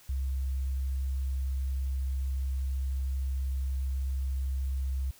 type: tone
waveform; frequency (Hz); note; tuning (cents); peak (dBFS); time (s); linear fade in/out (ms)
sine; 66.5; C2; +29; -28; 0.09-5.11; 5
effects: white hiss -57 dBFS RMS until 5.19 s